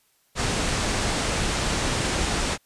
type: low-pass noise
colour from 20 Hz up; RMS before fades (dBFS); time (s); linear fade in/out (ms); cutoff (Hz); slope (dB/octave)
pink; -25; 0.35-2.58; 50; 9200; 48
effects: white hiss -65 dBFS RMS until 2.65 s + resampled to 32000 Hz